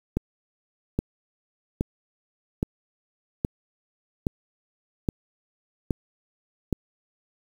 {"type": "click train", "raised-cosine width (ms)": 3, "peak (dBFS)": -10, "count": 9, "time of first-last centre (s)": [0.17, 6.727], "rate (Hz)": 1.22, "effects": ["7-bit"]}